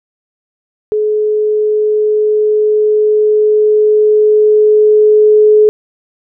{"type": "tone with level ramp", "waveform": "sine", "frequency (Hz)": 425.6, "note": "G#4", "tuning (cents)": 42, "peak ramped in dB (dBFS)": [-10, -3], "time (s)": [0.92, 5.69], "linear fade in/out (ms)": 0, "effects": []}